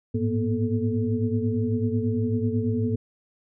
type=tone cluster; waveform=sine; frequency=103.6 / 111.8 / 238.2 / 248.1 / 437.5 Hz; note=G#2 / A2 / A#3 / B3 / A4; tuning=-4 / +28 / +38 / +8 / -10 cents; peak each=-27 / -29 / -26 / -33 / -30 dBFS; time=0.14-2.96 s; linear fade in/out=10 ms; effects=none